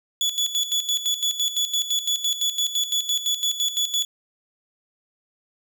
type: tone with tremolo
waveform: 30% pulse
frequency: 3426 Hz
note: A7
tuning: 47 cents flat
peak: -17 dBFS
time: 0.21-4.05 s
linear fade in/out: 2 ms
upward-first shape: square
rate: 5.9 Hz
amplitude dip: 70%
effects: none